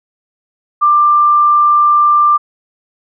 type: tone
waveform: sine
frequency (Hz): 1186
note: D6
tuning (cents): +17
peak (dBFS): -6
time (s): 0.81-2.38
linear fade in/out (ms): 20
effects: none